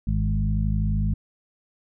harmonic tone with a mistuned harmonic, 51.91 Hz, G#1, in tune, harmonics 1 / 2 / 3 / 4, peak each -23 / -26 / -28 / -29 dBFS, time 0.07-1.14 s, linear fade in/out 5 ms, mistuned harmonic 3, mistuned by +18 cents, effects none

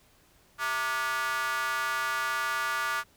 square tone with high-pass filter, 130.81 Hz, C3, in tune, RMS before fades -30 dBFS, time 0.58-3.04 s, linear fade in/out 50 ms, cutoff 1300 Hz, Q 4.5, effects pink hiss -62 dBFS RMS until 3.16 s

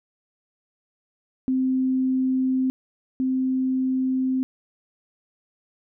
sine tone pair in turn, 260 / 260 Hz, C4 / C4, -11 / -11 cents, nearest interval unison, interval 0 cents, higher neither, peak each -19 / -20 dBFS, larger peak first, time 1.48-2.7 / 3.2-4.43 s, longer second, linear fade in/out 0 ms, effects none

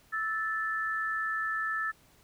sine tone pair together, 1313.7 / 1755 Hz, E6 / A6, -6 / -5 cents, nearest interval perfect fourth, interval 501 cents, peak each -33 / -31 dBFS, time 0.12-1.92 s, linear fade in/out 20 ms, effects pink hiss -62 dBFS RMS until 2.23 s

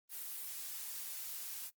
blue noise, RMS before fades -44 dBFS, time 0.09-1.71 s, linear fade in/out 50 ms, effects noise-tail reverb RT60 0.1 s tail -20 dB re dry + Opus 32 kbps

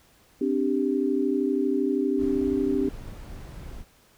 sine chord, C suspended second, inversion none, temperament just, 261.6 / 294.3 / 392.4 Hz, C4 / D4 / G4, 0 / +4 / +2 cents, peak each -26 / -26 / -26 dBFS, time 0.41-2.89 s, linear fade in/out 5 ms
brown noise, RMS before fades -39 dBFS, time 2.17-3.85 s, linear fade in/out 50 ms
effects pink hiss -59 dBFS RMS until 4.17 s

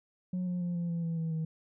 sine tone with pitch steps, 181.8 / 178.47 / 175.2 / 171.99 / 168.84 / 165.75 / 162.72 / 159.74 Hz, F#3 / F3 / F3 / F3 / E3 / E3 / E3 / D#3, -30 / +38 / +6 / -26 / +42 / +10 / -22 / +46 cents, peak -28 dBFS, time 0.33-1.45 s, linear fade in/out 5 ms, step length 140 ms, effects tanh soft clip ceiling -29 dBFS

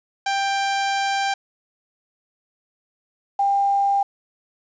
sawtooth / sine tone pair in turn, 789 / 797.2 Hz, G5 / G5, +11 / +29 cents, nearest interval unison, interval 18 cents, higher second, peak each -16 dBFS, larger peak neither, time 0.26-1.34 / 3.39-4.03 s, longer first, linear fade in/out 5 ms, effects resampled to 16000 Hz + 8-bit

